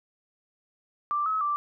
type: tone with pitch steps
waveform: sine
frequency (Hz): 1177 / 1285 / 1173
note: D6 / E6 / D6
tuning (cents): +3 / -45 / -2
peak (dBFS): -24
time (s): 1.11-1.56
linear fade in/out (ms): 0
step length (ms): 150
effects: none